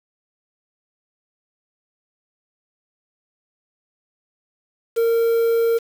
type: tone with quantisation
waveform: triangle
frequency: 460.8 Hz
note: A#4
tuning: 20 cents flat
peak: -13 dBFS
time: 4.96-5.79 s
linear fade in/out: 20 ms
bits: 6
effects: none